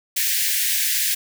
white high-pass noise, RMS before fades -21 dBFS, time 0.16-1.15 s, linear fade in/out 10 ms, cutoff 1600 Hz, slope 96 dB/octave, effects none

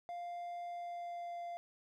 triangle tone with pitch glide, 698.5 to 692.9 Hz, F5 to F5, 0 to -14 cents, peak -39 dBFS, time 0.09-1.57 s, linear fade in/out 0 ms, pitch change -14 cents, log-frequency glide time 0.65-1.43 s, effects none

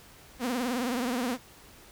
sawtooth tone with vibrato, 246.9 Hz, B3, in tune, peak -24 dBFS, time 0.39-1.38 s, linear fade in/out 50 ms, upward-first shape triangle, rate 19 Hz, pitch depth 140 cents each way, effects pink hiss -53 dBFS RMS until 1.91 s

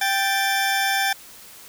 20% pulse tone pair together, 784 / 1760 Hz, G5 / A6, 0 / 0 cents, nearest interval octave + major second, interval 1400 cents, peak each -16 / -19 dBFS, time 0.01-1.13 s, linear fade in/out 5 ms, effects white hiss -44 dBFS RMS until 1.68 s

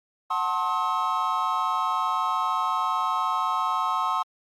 triangle chord, F# diminished seventh, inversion none, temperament just, 740 / 888 / 1065.6 / 1278.7 Hz, F#5 / A5 / C6 / Eb6, 0 / +16 / +31 / +47 cents, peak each -30 / -29 / -24 / -26 dBFS, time 0.3-4.23 s, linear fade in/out 10 ms, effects Opus 32 kbps

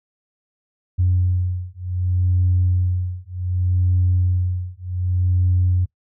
sine beating tone pair, 90.2 / 90.86 Hz, F#2 / F#2, -44 / -31 cents, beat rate 0.66 Hz, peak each -19 dBFS, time 0.98-5.86 s, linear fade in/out 20 ms, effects noise-tail reverb RT60 0.1 s tail -21 dB re dry + tanh soft clip ceiling -9 dBFS

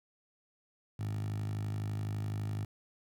10% pulse tone with high-pass filter, 51.91 Hz, G#1, in tune, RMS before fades -36 dBFS, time 0.99-2.65 s, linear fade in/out 5 ms, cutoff 110 Hz, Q 8.2, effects none

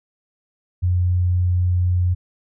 sine tone, 89.6 Hz, F2, 45 cents sharp, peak -15 dBFS, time 0.82-2.15 s, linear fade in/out 20 ms, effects none

